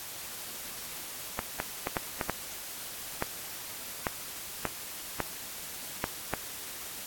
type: clicks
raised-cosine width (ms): 0.5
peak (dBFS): -13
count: 12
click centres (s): 1.391 / 1.601 / 1.871 / 1.968 / 2.212 / 2.297 / 3.224 / 4.068 / 4.653 / 5.203 / 6.041 / 6.337
effects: white hiss -41 dBFS RMS until 7.06 s + AAC 64 kbps